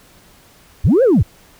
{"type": "linear two-way sweep", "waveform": "sine", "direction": "up then down", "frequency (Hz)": [48, 554.4, 58.7], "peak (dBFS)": -7, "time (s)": [0.84, 1.23], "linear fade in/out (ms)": 10, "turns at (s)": 1.03, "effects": ["tanh soft clip ceiling -6 dBFS", "pink hiss -48 dBFS RMS until 1.59 s"]}